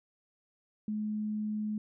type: tone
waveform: sine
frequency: 212.7 Hz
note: G#3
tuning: 42 cents sharp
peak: -31 dBFS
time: 0.88-1.78 s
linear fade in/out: 2 ms
effects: none